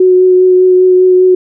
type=tone with vibrato; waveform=sine; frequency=368 Hz; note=F#4; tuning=9 cents flat; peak=-3 dBFS; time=0-1.35 s; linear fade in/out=5 ms; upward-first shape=triangle; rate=5 Hz; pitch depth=15 cents each way; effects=none